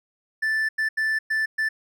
triangle tone bursts at uneven times, 1760 Hz, A6, in tune, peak -19 dBFS, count 5, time 0.42-0.69 / 0.78-0.89 / 0.97-1.19 / 1.3-1.46 / 1.58-1.69 s, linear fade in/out 10 ms, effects none

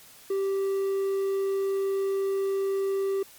triangle tone, 390.4 Hz, G4, 7 cents flat, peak -22 dBFS, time 0.3-3.23 s, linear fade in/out 5 ms, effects white hiss -51 dBFS RMS until 3.38 s + MP3 96 kbps

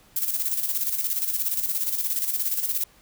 violet noise with tremolo, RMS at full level -24 dBFS, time 0.16-2.84 s, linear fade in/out 5 ms, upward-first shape square, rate 17 Hz, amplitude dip 55%, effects pink hiss -56 dBFS RMS until 3.01 s

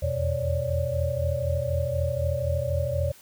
sine tone cluster, 82.6 / 86.6 / 125.7 / 552 / 585 Hz, E2 / F2 / B2 / C#5 / D5, +4 / -14 / +31 / -7 / -7 cents, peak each -30 dBFS, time 0.02-3.12 s, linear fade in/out 10 ms, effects white hiss -52 dBFS RMS until 3.21 s

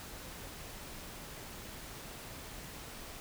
silence, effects pink hiss -47 dBFS RMS until 3.2 s

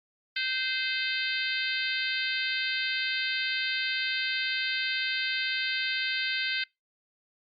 harmonic tone with a mistuned harmonic, 518 Hz, C5, 17 cents flat, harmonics 3 / 4 / 5 / 6 / 7 / 8 / 9, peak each -33 / -34 / -35 / -36 / -36 / -37 / -38 dBFS, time 0.36-6.64 s, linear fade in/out 5 ms, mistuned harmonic 7, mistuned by +18 cents, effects noise-tail reverb RT60 0.2 s tail -25 dB re dry + Opus 48 kbps

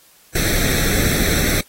pink noise with comb filter, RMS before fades -18 dBFS, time 0.35-1.61 s, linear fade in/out 5 ms, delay 0.51 ms, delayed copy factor +0.8, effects white hiss -51 dBFS RMS until 1.68 s + AAC 48 kbps

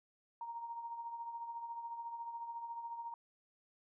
sine tone with tremolo, 932.3 Hz, A#5, in tune, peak -39 dBFS, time 0.41-3.14 s, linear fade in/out 2 ms, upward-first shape triangle, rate 14 Hz, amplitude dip 60%, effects none

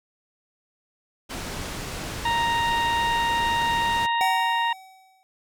pink low-pass noise, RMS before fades -33 dBFS, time 1.29-4.07 s, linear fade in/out 20 ms, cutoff 8900 Hz, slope 12 dB/octave
harmonic tone, 932.3 Hz, A#5, in tune, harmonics 1 / 2 / 3 / 4, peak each -22 / -28 / -32 / -34 dBFS, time 2.25-4.73 s, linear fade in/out 5 ms
square tone with exponential decay, 759 Hz, F#5, 44 cents sharp, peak -21 dBFS, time 4.21-5.23 s, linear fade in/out 0 ms, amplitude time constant 220 ms
effects none

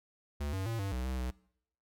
square tone with pitch steps, 72.4 / 95.4 / 114.3 / 98.1 / 62.8 / 64.5 / 62.6 Hz, D2 / G2 / A#2 / G2 / B1 / C2 / B1, -24 / -47 / -34 / +2 / +30 / -24 / +24 cents, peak -34 dBFS, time 0.4-1.31 s, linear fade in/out 10 ms, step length 130 ms, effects noise-tail reverb RT60 0.7 s tail -23 dB re dry

